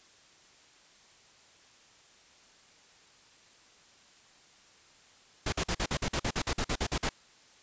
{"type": "noise bursts", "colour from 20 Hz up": "pink", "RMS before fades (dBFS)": -30, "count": 15, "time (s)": [5.46, 7.092], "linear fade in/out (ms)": 5, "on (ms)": 64, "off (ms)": 48, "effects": ["white hiss -59 dBFS RMS until 7.62 s", "resampled to 16000 Hz"]}